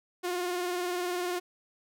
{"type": "tone with vibrato", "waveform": "sawtooth", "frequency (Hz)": 356.9, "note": "F4", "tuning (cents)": 38, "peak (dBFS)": -26, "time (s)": [0.23, 1.4], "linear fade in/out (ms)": 20, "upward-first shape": "triangle", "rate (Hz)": 20, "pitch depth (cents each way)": 55, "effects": []}